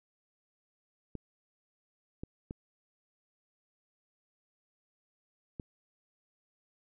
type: clicks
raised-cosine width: 3 ms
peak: -26 dBFS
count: 4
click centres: 1.153 / 2.235 / 2.509 / 5.598 s
effects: none